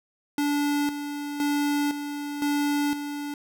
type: tone with tremolo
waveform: square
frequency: 289.9 Hz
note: D4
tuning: 22 cents flat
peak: -23 dBFS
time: 0.38-3.34 s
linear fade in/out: 2 ms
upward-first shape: square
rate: 0.98 Hz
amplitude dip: 60%
effects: none